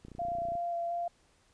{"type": "click train", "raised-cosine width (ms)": 3, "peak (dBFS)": -34, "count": 16, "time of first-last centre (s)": [0.05, 0.553], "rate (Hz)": 29.8}
{"type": "tone with vibrato", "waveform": "sine", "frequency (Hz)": 688, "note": "F5", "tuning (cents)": -26, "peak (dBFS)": -31, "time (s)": [0.19, 1.08], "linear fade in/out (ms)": 5, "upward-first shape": "square", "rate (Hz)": 2.8, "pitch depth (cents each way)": 10}
{"effects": ["pink hiss -67 dBFS RMS until 1.53 s", "resampled to 22050 Hz"]}